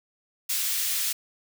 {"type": "high-pass noise", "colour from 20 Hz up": "white", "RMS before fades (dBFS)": -27, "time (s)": [0.49, 1.13], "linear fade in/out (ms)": 10, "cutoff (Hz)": 2300, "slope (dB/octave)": 12, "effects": []}